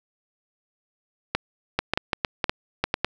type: clicks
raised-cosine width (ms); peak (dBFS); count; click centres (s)
0.3; -5; 11; 1.35 / 1.79 / 1.936 / 1.975 / 2.132 / 2.248 / 2.442 / 2.495 / 2.84 / 2.941 / 3.046
effects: none